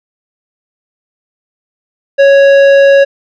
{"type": "tone with tanh clipping", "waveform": "sine", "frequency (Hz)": 554.4, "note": "C#5", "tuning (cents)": 0, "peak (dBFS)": -4, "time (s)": [2.18, 3.05], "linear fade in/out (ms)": 20, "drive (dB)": 12, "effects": []}